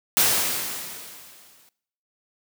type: noise with exponential decay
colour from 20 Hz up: white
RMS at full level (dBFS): -17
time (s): 0.17-1.69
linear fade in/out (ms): 0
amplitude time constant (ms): 330
effects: noise-tail reverb RT60 0.7 s tail -21 dB re dry + high-pass 100 Hz 12 dB/octave